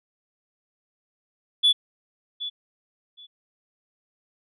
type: tone with echo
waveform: sine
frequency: 3439 Hz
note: A7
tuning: 40 cents flat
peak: -13 dBFS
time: 1.63-1.73 s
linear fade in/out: 20 ms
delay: 770 ms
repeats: 2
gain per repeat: -15 dB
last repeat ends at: 3.27 s
effects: tanh soft clip ceiling -12 dBFS